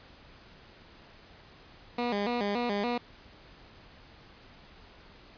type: tone with vibrato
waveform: 15% pulse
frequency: 221.5 Hz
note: A3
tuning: 12 cents sharp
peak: -22 dBFS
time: 1.98-2.98 s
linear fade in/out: 5 ms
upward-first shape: square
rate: 3.5 Hz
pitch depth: 150 cents each way
effects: pink hiss -54 dBFS RMS until 5.37 s + resampled to 11025 Hz